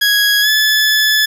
20% pulse tone with pitch glide, 1661.2 to 1725.8 Hz, G#6 to A6, 0 to -34 cents, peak -5 dBFS, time 0.01-1.26 s, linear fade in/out 10 ms, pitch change +66 cents, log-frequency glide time 0.41-0.49 s, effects none

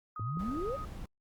sine tone with tremolo, 1250 Hz, D#6, 8 cents sharp, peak -38 dBFS, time 0.16-0.85 s, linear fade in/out 2 ms, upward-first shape sine, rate 9.9 Hz, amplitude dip 30%
sine exponential sweep, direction up, 95.4 to 587.3 Hz, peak -33 dBFS, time 0.19-0.77 s, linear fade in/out 20 ms
clicks, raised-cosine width 3 ms, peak -32 dBFS, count 2, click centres 0.196 / 0.372 s
brown noise, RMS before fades -42 dBFS, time 0.39-1.06 s, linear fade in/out 5 ms
effects Opus 48 kbps

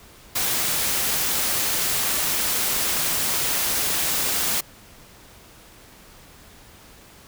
white noise, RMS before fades -23 dBFS, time 0.35-4.61 s, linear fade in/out 10 ms, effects pink hiss -48 dBFS RMS until 7.27 s

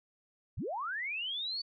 sine linear sweep, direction up, 46.25 to 4551 Hz, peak -34 dBFS, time 0.57-1.62 s, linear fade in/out 10 ms, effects none

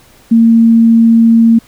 sine tone, 228.6 Hz, A#3, 34 cents flat, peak -3 dBFS, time 0.31-1.59 s, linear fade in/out 10 ms, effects pink hiss -44 dBFS RMS until 1.67 s

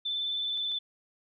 sine tone with vibrato, 3520 Hz, A7, in tune, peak -29 dBFS, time 0.05-0.79 s, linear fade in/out 10 ms, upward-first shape sine, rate 19 Hz, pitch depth 22 cents each way
clicks, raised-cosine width 0.2 ms, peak -36 / -36 dBFS, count 2, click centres 0.574 / 0.717 s
effects none

